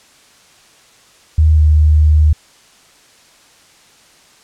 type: tone with pitch glide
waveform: sine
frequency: 78 to 76.48 Hz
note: D#2 to D#2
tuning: +5 to -29 cents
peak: -6 dBFS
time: 1.38-2.33 s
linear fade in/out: 5 ms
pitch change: -34 cents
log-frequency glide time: 1.54-1.61 s
effects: white hiss -47 dBFS RMS until 4.43 s + low-pass 8000 Hz 12 dB/octave